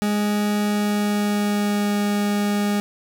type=tone with pitch glide; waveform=40% pulse; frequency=207.7 to 205.3 Hz; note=G#3 to G#3; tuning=0 to -20 cents; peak=-18 dBFS; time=0.02-2.8 s; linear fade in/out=0 ms; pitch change=-20 cents; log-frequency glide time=0.6-1.99 s; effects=none

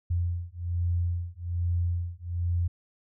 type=beating tone pair; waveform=sine; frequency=86.3 / 87.5 Hz; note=F2 / F2; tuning=-20 / +4 cents; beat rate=1.2 Hz; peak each=-29 dBFS; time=0.1-2.68 s; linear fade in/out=10 ms; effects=none

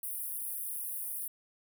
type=high-pass noise; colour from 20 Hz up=pink; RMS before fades=-38 dBFS; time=0.03-1.28 s; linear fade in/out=5 ms; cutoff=9400 Hz; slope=96 dB/octave; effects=none

